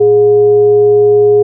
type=tone with frequency modulation; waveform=sine; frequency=415.3 Hz; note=G#4; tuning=in tune; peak=-4 dBFS; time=0-1.43 s; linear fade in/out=10 ms; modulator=302 Hz; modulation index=0.22; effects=none